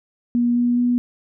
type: tone with pitch steps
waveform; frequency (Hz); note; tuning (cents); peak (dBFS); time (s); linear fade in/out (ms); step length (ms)
sine; 240 / 241.9 / 243.9; B3 / B3 / B3; -49 / -36 / -21; -15; 0.35-0.98; 0; 210
effects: none